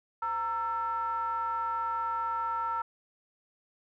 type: ring-modulated tone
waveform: triangle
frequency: 207.7 Hz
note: G#3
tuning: in tune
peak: -24 dBFS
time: 0.22-2.82 s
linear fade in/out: 5 ms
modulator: 1130 Hz
effects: none